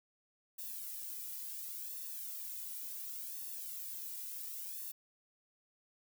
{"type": "noise with flanger", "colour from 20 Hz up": "violet", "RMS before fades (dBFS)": -44, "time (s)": [0.58, 4.92], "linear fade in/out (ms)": 10, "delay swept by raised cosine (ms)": [1.1, 2.06], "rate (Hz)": 0.7, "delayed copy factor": 0.85, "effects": []}